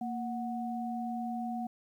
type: tone pair together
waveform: sine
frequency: 232.1 / 737 Hz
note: A#3 / F#5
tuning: -7 / -7 cents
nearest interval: octave + minor sixth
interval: 2000 cents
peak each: -35 / -37 dBFS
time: 0.01-1.67 s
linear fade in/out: 5 ms
effects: 11-bit